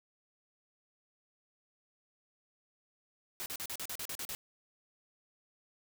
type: noise bursts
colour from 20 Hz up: white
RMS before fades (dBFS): -40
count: 10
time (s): 3.4-4.35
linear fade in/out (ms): 0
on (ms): 59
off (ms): 40
effects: none